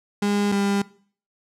35% pulse tone pair in turn, 203.9 / 200.1 Hz, G#3 / G3, -32 / +36 cents, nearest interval unison, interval 32 cents, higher first, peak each -18 dBFS, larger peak neither, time 0.22-0.52 / 0.52-0.82 s, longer neither, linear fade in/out 5 ms, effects noise-tail reverb RT60 0.5 s tail -20 dB re dry + low-pass 10000 Hz 12 dB/octave

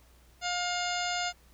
harmonic tone, 710 Hz, F5, 28 cents sharp, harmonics 1 / 2 / 3 / 4 / 5 / 6 / 7 / 9 / 10, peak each -33 / -36 / -38 / -39 / -40 / -41 / -41 / -43 / -43 dBFS, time 0.41-1.33 s, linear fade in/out 50 ms, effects added 60 Hz sine -58 dBFS peak until 1.53 s + pink hiss -63 dBFS RMS until 1.53 s

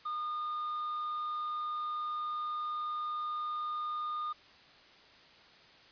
triangle tone with quantisation, 1220 Hz, D#6, 34 cents flat, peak -32 dBFS, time 0.05-4.33 s, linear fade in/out 10 ms, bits 10, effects white hiss -58 dBFS RMS until 5.91 s + resampled to 11025 Hz

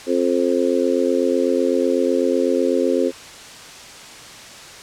harmonic tone, 88 Hz, F2, 14 cents sharp, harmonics 3 / 4 / 5 / 6, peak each -21 / -21 / -21 / -21 dBFS, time 0.06-3.12 s, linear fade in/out 50 ms, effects white hiss -38 dBFS RMS until 4.82 s + low-pass 7000 Hz 12 dB/octave

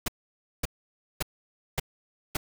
pink noise bursts, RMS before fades -27 dBFS, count 5, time 0.06-2.37 s, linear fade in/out 5 ms, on 22 ms, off 550 ms, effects none

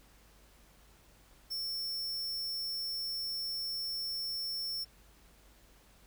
45% pulse tone, 5400 Hz, E8, 41 cents sharp, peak -35 dBFS, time 1.5-4.85 s, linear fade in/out 20 ms, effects added 50 Hz sine -62 dBFS peak until 6.06 s + pink hiss -63 dBFS RMS until 6.06 s

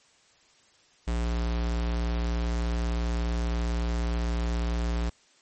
square tone, 58.3 Hz, A#1, 1 cent sharp, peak -26 dBFS, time 1.07-5.1 s, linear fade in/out 10 ms, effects white hiss -61 dBFS RMS until 5.41 s + MP3 32 kbps

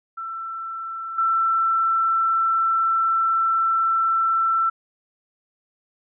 sine tone with level steps, 1338 Hz, E6, 25 cents sharp, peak -28 / -17 dBFS, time 0.17-4.7 s, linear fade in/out 10 ms, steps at 1.18 s, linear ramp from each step 5 ms, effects none

